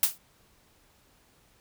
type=noise with exponential decay; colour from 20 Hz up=blue; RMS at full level=-18 dBFS; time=0.03-0.18 s; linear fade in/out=1 ms; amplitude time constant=31 ms; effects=pink hiss -63 dBFS RMS until 1.6 s